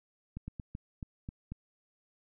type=clicks; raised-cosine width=5 ms; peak=-27 dBFS; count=7; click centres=0.37 / 0.48 / 0.598 / 0.751 / 1.028 / 1.289 / 1.52 s; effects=none